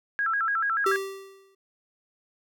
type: tone with vibrato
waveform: sine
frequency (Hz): 1480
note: F#6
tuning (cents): 0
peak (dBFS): -23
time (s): 0.19-0.96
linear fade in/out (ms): 0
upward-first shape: square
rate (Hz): 6.9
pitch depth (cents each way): 180
type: tone with exponential decay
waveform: square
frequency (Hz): 389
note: G4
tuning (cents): -13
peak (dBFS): -22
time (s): 0.86-1.55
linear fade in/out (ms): 5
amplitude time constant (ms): 150
effects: none